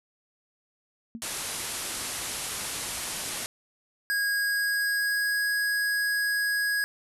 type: tone with exponential decay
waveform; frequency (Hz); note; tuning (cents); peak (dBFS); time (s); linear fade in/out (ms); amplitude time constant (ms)
sine; 229.2; A#3; -29; -30; 1.15-1.25; 0; 20
type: low-pass noise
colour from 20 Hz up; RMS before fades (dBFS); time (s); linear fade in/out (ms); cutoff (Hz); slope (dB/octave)
white; -34; 1.22-3.46; 0; 12000; 96
type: tone with pitch glide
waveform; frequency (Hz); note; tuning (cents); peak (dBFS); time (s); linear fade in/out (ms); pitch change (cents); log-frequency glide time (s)
square; 1642 to 1658.2; G#6 to G#6; -20 to -3; -25; 4.1-6.84; 0; +17; 4.35-5.51
effects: none